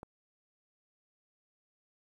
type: click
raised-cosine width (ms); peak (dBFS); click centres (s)
1; -30; 0.031
effects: 10-bit